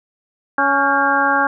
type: harmonic tone with a mistuned harmonic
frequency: 279.1 Hz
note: C#4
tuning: 12 cents sharp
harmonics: 1 / 2 / 3 / 4 / 5 / 6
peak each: -24 / -24 / -18 / -20 / -19 / -19 dBFS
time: 0.58-1.47 s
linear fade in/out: 2 ms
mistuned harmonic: 6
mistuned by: -68 cents
effects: none